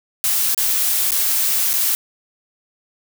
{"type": "noise with dropouts", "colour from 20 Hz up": "blue", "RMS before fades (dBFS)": -18, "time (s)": [0.24, 1.95], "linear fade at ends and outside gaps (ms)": 0, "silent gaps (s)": [[0.546, 0.577], [1.107, 1.119], [1.731, 1.738]], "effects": []}